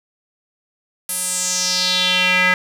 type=tone with band-pass filter sweep; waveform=square; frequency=182.6 Hz; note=F#3; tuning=23 cents flat; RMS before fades=-18 dBFS; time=1.09-2.54 s; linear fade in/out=2 ms; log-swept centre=11000 to 1900 Hz; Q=3.6; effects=7-bit